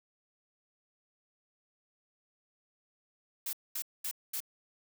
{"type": "noise bursts", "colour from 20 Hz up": "blue", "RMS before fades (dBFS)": -36, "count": 4, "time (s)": [3.46, 4.404], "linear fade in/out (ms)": 5, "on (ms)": 71, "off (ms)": 220, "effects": []}